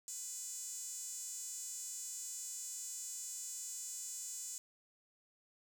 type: tone with high-pass filter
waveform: sawtooth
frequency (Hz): 498.3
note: B4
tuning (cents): +15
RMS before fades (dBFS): -45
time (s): 0.08-4.58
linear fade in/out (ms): 0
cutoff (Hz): 7200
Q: 5.6
effects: none